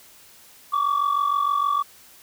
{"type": "tone pair together", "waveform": "sine", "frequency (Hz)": [1124, 1170.5], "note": ["C#6", "D6"], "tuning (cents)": [24, -6], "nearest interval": "minor second", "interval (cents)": 70, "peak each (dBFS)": -20, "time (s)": [0.72, 1.83], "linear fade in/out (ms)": 20, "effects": ["tanh soft clip ceiling -16 dBFS", "white hiss -50 dBFS RMS until 2.22 s"]}